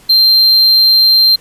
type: tone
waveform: triangle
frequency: 4156 Hz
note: C8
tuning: 12 cents flat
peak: -4 dBFS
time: 0.09-1.36 s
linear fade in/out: 10 ms
effects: pink hiss -43 dBFS RMS until 1.4 s + resampled to 32000 Hz